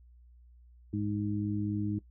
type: harmonic tone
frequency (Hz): 103.83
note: G#2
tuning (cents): 0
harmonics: 1 / 2 / 3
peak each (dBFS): -34 / -34 / -34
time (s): 0.93-1.99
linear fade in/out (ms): 5
effects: noise-tail reverb RT60 0.1 s tail -19 dB re dry + added 60 Hz sine -54 dBFS peak until 2.1 s